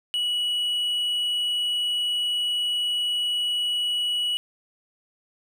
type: tone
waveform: triangle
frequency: 2932 Hz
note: F#7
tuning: 16 cents flat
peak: -21 dBFS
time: 0.14-4.37 s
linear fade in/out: 0 ms
effects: none